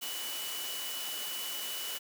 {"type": "tone in noise", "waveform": "sine", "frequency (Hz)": 2960, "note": "F#7", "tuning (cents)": 0, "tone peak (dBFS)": -40, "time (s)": [0.01, 1.99], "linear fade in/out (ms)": 20, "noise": "white", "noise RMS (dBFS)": -39, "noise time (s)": [0.01, 1.99], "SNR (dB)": -4, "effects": ["high-pass 300 Hz 12 dB/octave"]}